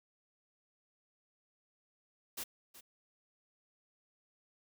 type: noise with echo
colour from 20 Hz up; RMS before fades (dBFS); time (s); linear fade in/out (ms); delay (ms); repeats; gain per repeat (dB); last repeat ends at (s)
white; -41; 2.37-2.44; 10; 370; 1; -14; 2.81
effects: none